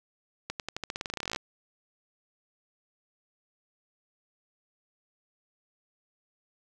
accelerating click train, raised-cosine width 0.2 ms, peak -16 dBFS, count 21, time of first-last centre 0.5-1.361 s, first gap 98 ms, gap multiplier 0.9, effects none

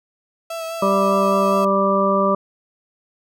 35% pulse tone with vibrato, 658 Hz, E5, 3 cents flat, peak -24 dBFS, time 0.5-1.65 s, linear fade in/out 5 ms, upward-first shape sine, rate 4.9 Hz, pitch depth 20 cents each way
harmonic tone, 196 Hz, G3, in tune, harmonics 1 / 2 / 3 / 5 / 6, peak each -21 / -23 / -19 / -25 / -19 dBFS, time 0.82-2.35 s, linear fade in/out 5 ms
effects none

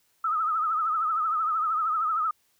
sine tone with vibrato, 1278 Hz, D#6, 46 cents sharp, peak -23 dBFS, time 0.24-2.31 s, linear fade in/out 5 ms, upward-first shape triangle, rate 13 Hz, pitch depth 99 cents each way, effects white hiss -68 dBFS RMS until 2.59 s

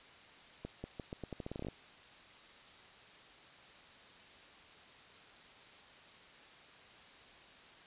accelerating click train, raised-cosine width 2 ms, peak -28 dBFS, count 15, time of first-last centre 0.65-1.685 s, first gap 190 ms, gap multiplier 0.83, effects white hiss -57 dBFS RMS until 7.86 s + resampled to 8000 Hz

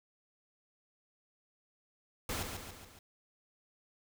pink noise with echo, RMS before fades -37 dBFS, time 2.29-2.43 s, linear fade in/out 2 ms, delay 140 ms, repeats 4, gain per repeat -5 dB, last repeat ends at 2.99 s, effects none

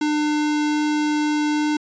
square tone, 300.2 Hz, D4, 38 cents sharp, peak -19 dBFS, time 0.01-1.77 s, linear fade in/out 5 ms, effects resampled to 16000 Hz

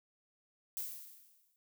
violet noise with exponential decay, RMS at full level -38 dBFS, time 0.77-1.56 s, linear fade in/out 0 ms, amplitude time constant 170 ms, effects none

